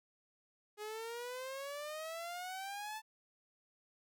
sawtooth exponential sweep, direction up, 415.3 to 884 Hz, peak -38 dBFS, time 0.77-3.02 s, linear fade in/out 50 ms, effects none

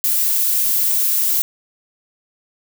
violet noise, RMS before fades -17 dBFS, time 0.04-1.42 s, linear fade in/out 0 ms, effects none

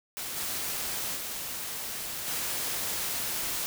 white noise with level steps, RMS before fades -36 / -33 / -36 / -32 dBFS, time 0.17-3.66 s, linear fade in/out 0 ms, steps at 0.36 / 1.15 / 2.26 s, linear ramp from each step 20 ms, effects none

